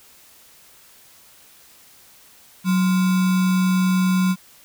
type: tone with sample-and-hold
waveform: sine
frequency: 185 Hz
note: F#3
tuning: in tune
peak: -15 dBFS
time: 2.64-4.36 s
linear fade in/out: 50 ms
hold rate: 1225 Hz
effects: white hiss -50 dBFS RMS until 4.64 s